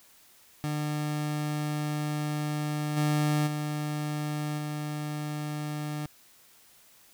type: tone with level steps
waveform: 30% pulse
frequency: 150 Hz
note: D3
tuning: 37 cents sharp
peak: -26 / -21 / -27 / -29 dBFS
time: 0.64-6.06 s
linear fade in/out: 0 ms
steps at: 2.96 / 3.46 / 4.57 s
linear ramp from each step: 20 ms
effects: white hiss -58 dBFS RMS until 7.13 s